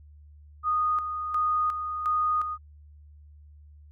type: tone with tremolo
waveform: sine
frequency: 1236 Hz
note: D#6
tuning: 12 cents flat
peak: -22 dBFS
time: 0.63-2.58 s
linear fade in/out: 50 ms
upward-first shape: square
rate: 1.4 Hz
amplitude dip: 55%
effects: added 74 Hz sine -48 dBFS peak until 3.91 s